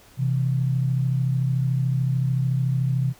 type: tone pair together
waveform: sine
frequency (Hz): 129.29 / 162.9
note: C3 / E3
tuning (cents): -20 / -20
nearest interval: major third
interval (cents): 400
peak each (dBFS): -20 / -27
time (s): 0.17-3.14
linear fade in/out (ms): 50
effects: pink hiss -52 dBFS RMS until 3.19 s